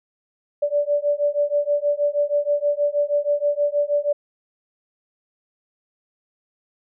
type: beating tone pair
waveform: sine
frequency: 579 / 585.3 Hz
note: D5 / D5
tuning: -25 / -6 cents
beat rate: 6.3 Hz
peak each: -21 dBFS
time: 0.62-4.13 s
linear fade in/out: 10 ms
effects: none